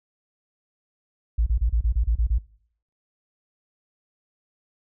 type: tone bursts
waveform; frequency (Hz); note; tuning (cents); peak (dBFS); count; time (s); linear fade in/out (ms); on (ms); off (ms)
sine; 55.9; A1; +28; -16; 9; 1.38-2.385; 10; 85; 30
effects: noise-tail reverb RT60 0.6 s tail -22 dB re dry + tanh soft clip ceiling -13 dBFS